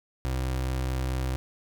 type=tone; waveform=30% pulse; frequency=64.5 Hz; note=C2; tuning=24 cents flat; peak=-24 dBFS; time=0.25-1.36 s; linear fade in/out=0 ms; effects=none